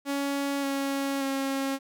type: tone with pitch steps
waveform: sawtooth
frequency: 280 / 275.8 / 271.7 Hz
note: C#4 / C#4 / C#4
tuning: +18 / -9 / -35 cents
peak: -23 dBFS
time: 0.05-1.79 s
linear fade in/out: 50 ms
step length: 580 ms
effects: none